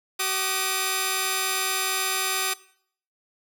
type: tone pair together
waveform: 5% pulse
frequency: 380.1 / 1223 Hz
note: F#4 / D#6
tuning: +47 / -30 cents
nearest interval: octave + minor sixth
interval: 2023 cents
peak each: -16 / -14 dBFS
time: 0.19-2.54 s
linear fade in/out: 10 ms
effects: noise-tail reverb RT60 0.6 s tail -20 dB re dry